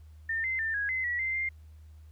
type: tone with pitch steps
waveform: sine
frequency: 1808 / 2070 / 1791 / 1654 / 2052 / 1933 / 2080 / 2101 Hz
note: A6 / C7 / A6 / G#6 / C7 / B6 / C7 / C7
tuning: +47 / -19 / +30 / -8 / -34 / -38 / -11 / +7 cents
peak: -28 dBFS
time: 0.29-1.49 s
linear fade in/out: 5 ms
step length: 150 ms
effects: added 77 Hz sine -48 dBFS peak until 2.11 s + pink hiss -70 dBFS RMS until 2.11 s